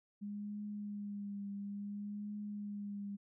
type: tone with vibrato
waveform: sine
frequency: 204.1 Hz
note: G#3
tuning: 30 cents flat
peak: -40 dBFS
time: 0.21-3.17 s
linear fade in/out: 20 ms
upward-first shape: triangle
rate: 0.58 Hz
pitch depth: 35 cents each way
effects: none